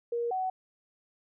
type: tone pair in turn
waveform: sine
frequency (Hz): 472 / 749.3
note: A#4 / F#5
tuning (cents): +22 / +22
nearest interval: minor sixth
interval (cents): 800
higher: second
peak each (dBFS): -28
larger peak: neither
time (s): 0.12-0.31 / 0.31-0.5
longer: neither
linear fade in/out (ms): 5
effects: none